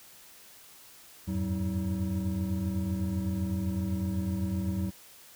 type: tone cluster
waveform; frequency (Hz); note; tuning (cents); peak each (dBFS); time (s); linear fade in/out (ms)
triangle; 84.8 / 92.7 / 104.7 / 189.1 / 322.4; E2 / F#2 / G#2 / F#3 / E4; +50 / +4 / +15 / +38 / -38; -32 / -35 / -36 / -29 / -38; 1.27-4.91; 20
effects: white hiss -53 dBFS RMS until 5.35 s